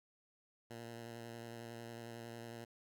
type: tone with vibrato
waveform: 10% pulse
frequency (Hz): 116.54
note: A#2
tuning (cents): 0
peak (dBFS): -39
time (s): 0.7-2.65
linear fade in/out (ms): 10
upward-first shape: square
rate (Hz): 11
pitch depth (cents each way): 16
effects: none